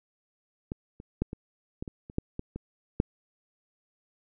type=clicks; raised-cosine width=3 ms; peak=-20 / -30 / -13 / -23 / -21 / -25 / -30 / -14 / -20 / -23 / -9 dBFS; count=11; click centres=0.719 / 1.001 / 1.22 / 1.331 / 1.825 / 1.878 / 2.099 / 2.184 / 2.394 / 2.56 / 3.001 s; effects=none